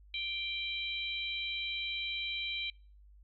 harmonic tone, 785 Hz, G5, 2 cents sharp, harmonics 3 / 4 / 5, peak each -38 / -39 / -40 dBFS, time 0.14-2.7 s, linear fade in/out 2 ms, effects noise-tail reverb RT60 0.4 s tail -26 dB re dry + added 50 Hz sine -55 dBFS peak until 3.23 s

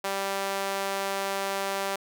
sawtooth tone with high-pass filter, 196 Hz, G3, in tune, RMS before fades -30 dBFS, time 0.04-1.96 s, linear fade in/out 5 ms, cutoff 600 Hz, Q 1.1, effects none

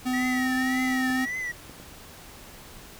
square tone with pitch glide, 253.7 to 258 Hz, B3 to C4, +47 to -24 cents, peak -25 dBFS, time 0.05-1.26 s, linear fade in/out 20 ms, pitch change +29 cents, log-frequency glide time 0.33-0.5 s
triangle tone with vibrato, 1900 Hz, A#6, 33 cents sharp, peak -27 dBFS, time 0.13-1.52 s, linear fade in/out 10 ms, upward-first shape triangle, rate 1.8 Hz, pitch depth 140 cents each way
clicks, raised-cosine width 2 ms, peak -31 dBFS, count 3, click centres 1.103 / 1.696 / 1.8 s
effects pink hiss -46 dBFS RMS until 2.99 s

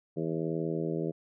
harmonic tone with a mistuned harmonic, 81.2 Hz, E2, 26 cents flat, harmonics 2 / 3 / 4 / 5 / 6 / 7 / 8, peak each -34 / -40 / -35 / -35 / -39 / -42 / -46 dBFS, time 0.16-1.12 s, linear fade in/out 20 ms, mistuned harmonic 8, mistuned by +20 cents, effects none

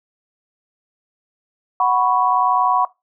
sine chord, F# suspended fourth, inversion none, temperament equal, 740 / 987.8 / 1108.7 Hz, F#5 / B5 / C#6, 0 / 0 / 0 cents, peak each -18 dBFS, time 1.8-2.85 s, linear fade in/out 2 ms, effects noise-tail reverb RT60 0.2 s tail -19 dB re dry

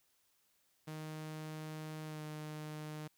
sawtooth tone with pitch glide, 155.56 to 152.98 Hz, D#3 to D#3, 0 to -29 cents, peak -39 dBFS, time 0.87-3.08 s, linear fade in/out 10 ms, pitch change -29 cents, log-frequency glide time 2.05-2.22 s, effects white hiss -75 dBFS RMS until 3.17 s

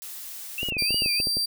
blue noise, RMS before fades -38 dBFS, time 0.02-0.7 s, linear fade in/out 0 ms
sine tone with vibrato, 2637 Hz, E7, in tune, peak -27 dBFS, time 0.58-1.21 s, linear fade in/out 2 ms, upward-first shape sine, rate 3.2 Hz, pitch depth 170 cents each way
clicks, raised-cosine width 2 ms, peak -20 dBFS, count 12, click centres 0.631 / 0.687 / 0.723 / 0.768 / 0.823 / 0.907 / 0.944 / 1.021 / 1.06 / 1.201 / 1.271 / 1.37 s
40% pulse tone, 4699 Hz, D8, in tune, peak -22 dBFS, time 0.78-1.46 s, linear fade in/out 10 ms
effects none

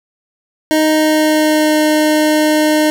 25% pulse tone with pitch glide, 311.1 to 306.3 Hz, D#4 to D#4, 0 to -27 cents, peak -6 dBFS, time 0.71-2.9 s, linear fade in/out 0 ms, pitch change -27 cents, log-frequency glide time 0.82-1.78 s, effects none

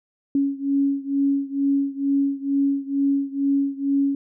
sine beating tone pair, 277.2 / 279.4 Hz, C#4 / C#4, 0 / +14 cents, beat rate 2.2 Hz, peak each -21 / -23 dBFS, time 0.35-4.15 s, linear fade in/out 2 ms, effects none

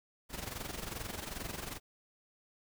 pink noise with amplitude modulation, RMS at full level -39 dBFS, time 0.29-1.8 s, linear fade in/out 50 ms, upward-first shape sine, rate 22.5 Hz, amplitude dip 70%, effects none

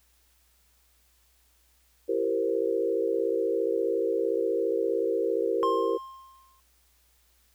sine chord, C dominant seventh, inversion first, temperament equal with one note detuned, 336.7 / 392 / 466.2 / 523.3 Hz, E4 / G4 / Bb4 / C5, +37 / 0 / 0 / 0 cents, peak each -32 / -29 / -27 / -32 dBFS, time 2.08-5.98 s, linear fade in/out 20 ms
triangle tone with exponential decay, 1060 Hz, C6, 22 cents sharp, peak -21 dBFS, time 5.63-6.6 s, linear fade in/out 0 ms, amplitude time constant 210 ms
effects added 60 Hz sine -66 dBFS peak until 7.54 s + white hiss -66 dBFS RMS until 7.54 s

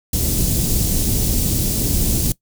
pink band-stop noise, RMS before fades -18 dBFS, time 0.13-2.32 s, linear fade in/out 2 ms, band 270 to 6500 Hz, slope 12 dB/octave, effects noise-tail reverb RT60 0.1 s tail -20 dB re dry

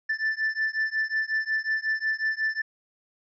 triangle beating tone pair, 1760 / 1765.5 Hz, A6 / A6, 0 / +5 cents, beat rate 5.5 Hz, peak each -26 dBFS, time 0.09-2.62 s, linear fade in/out 10 ms, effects resampled to 16000 Hz

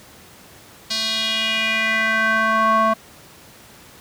square tone with band-pass filter sweep, 221.2 Hz, A3, 9 cents sharp, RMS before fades -19 dBFS, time 0.9-2.94 s, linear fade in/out 10 ms, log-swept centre 4500 to 940 Hz, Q 3.5, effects pink hiss -45 dBFS RMS until 4 s + high-pass 80 Hz 12 dB/octave

